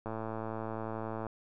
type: click train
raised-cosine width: 1 ms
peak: -24 dBFS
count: 135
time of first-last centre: 0.06-1.267 s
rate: 111 Hz
effects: none